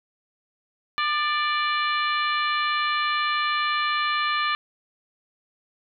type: harmonic tone with a mistuned harmonic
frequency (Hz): 587.3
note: D5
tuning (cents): 0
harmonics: 2 / 3 / 4 / 5 / 6 / 7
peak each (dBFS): -24 / -28 / -30 / -32 / -34 / -35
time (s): 0.98-4.55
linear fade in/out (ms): 0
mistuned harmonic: 2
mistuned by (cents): +34
effects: none